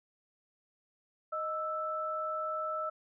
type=tone pair together; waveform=sine; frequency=622.2 / 1318.5 Hz; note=D#5 / E6; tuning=0 / 0 cents; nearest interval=octave + minor second; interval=1300 cents; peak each=-37 / -34 dBFS; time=1.32-2.9 s; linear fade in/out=10 ms; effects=none